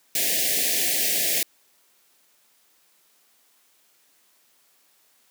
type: band-stop noise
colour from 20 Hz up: white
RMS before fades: -23 dBFS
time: 0.15-1.43 s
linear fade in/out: 2 ms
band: 750 to 1700 Hz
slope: 96 dB/octave
effects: white hiss -62 dBFS RMS until 5.3 s + high-pass 200 Hz 12 dB/octave